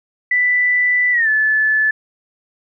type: tone with pitch glide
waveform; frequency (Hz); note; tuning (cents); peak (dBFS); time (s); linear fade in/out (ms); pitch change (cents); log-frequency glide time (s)
sine; 1982 to 1735.4; B6 to A6; +6 to -24; -12; 0.31-1.91; 5; -230; 1.12-1.29
effects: none